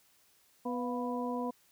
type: harmonic tone with a mistuned harmonic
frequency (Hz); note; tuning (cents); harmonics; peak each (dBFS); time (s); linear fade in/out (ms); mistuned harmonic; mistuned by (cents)
246.9; B3; 0; 1 / 2 / 3 / 4; -35 / -38 / -42 / -39; 0.65-1.51; 10; 3; -75
effects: white hiss -67 dBFS RMS until 1.71 s